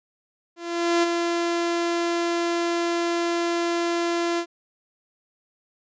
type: tone with ADSR envelope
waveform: sawtooth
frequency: 341.6 Hz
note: F4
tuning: 38 cents flat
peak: -13 dBFS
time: 0.56-4.46 s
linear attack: 470 ms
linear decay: 19 ms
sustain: -5 dB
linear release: 74 ms
effects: resampled to 16000 Hz